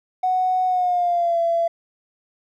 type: tone with pitch glide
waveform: triangle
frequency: 740 to 674.7 Hz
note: F#5 to E5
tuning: 0 to +40 cents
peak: -13 dBFS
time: 0.23-1.68 s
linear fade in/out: 10 ms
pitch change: -160 cents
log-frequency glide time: 0.66-1.39 s
effects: tanh soft clip ceiling -15 dBFS